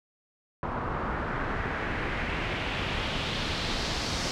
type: noise with low-pass filter sweep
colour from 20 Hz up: pink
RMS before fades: -31 dBFS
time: 0.63-4.31 s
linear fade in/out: 0 ms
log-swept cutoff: 1100 to 5500 Hz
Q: 1.9
effects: none